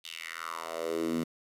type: tone with high-pass filter sweep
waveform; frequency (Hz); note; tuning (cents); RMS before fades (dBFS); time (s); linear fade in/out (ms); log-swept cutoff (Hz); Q
10% pulse; 82.41; E2; 0; -35; 0.04-1.24; 10; 3400 to 200; 3.6
effects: resampled to 32000 Hz + 9-bit